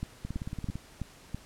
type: two click trains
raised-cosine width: 5 ms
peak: -23 / -21 dBFS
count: 10 / 5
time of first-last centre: 0.25-0.756 / 0.03-1.346 s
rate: 17.8 / 3.04 Hz
effects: pink hiss -54 dBFS RMS until 1.45 s + low-pass 11000 Hz 12 dB/octave